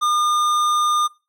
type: tone with tanh clipping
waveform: sine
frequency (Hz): 1211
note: D#6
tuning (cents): -47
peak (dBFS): -18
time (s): 0.01-1.08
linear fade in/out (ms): 20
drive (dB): 15
effects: noise-tail reverb RT60 0.3 s tail -21 dB re dry